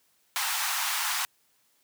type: high-pass noise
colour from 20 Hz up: pink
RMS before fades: -29 dBFS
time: 0.36-1.25 s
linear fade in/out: 0 ms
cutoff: 820 Hz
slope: 48 dB/octave
effects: white hiss -68 dBFS RMS until 1.83 s + high-pass 80 Hz 12 dB/octave